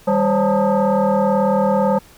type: tone with frequency modulation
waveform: sine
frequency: 160.9 Hz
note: E3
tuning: 42 cents flat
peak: -13 dBFS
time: 0.07-1.99 s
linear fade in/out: 10 ms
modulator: 360 Hz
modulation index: 2.2
effects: pink hiss -47 dBFS RMS until 2.17 s